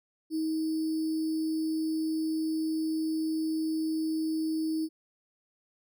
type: tone with sample-and-hold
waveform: sine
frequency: 316.7 Hz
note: D#4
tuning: 31 cents sharp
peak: -27 dBFS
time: 0.3-4.89 s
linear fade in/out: 50 ms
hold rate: 4900 Hz
effects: none